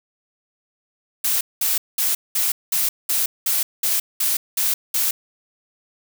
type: noise bursts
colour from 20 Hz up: blue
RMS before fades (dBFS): -20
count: 11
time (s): 1.24-5.11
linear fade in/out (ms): 5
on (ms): 170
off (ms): 200
effects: none